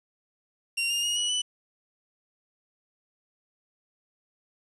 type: tone with pitch steps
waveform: sawtooth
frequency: 2763 / 2816 / 2870 / 2926 / 2982 Hz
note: F7 / F7 / F7 / F#7 / F#7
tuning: -19 / +14 / +47 / -20 / +13 cents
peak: -22 dBFS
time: 0.77-1.42 s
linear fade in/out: 10 ms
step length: 130 ms
effects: resampled to 24000 Hz + 9-bit